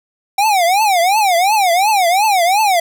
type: tone with vibrato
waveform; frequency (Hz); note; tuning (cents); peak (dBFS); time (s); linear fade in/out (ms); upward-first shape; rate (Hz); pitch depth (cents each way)
square; 770; G5; -31; -11; 0.38-2.8; 5; triangle; 2.8; 260
effects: none